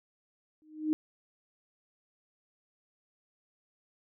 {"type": "tone with exponential growth", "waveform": "sine", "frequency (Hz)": 309, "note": "D#4", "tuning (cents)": -12, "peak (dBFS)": -22, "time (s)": [0.62, 0.93], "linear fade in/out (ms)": 0, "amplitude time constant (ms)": 66, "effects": []}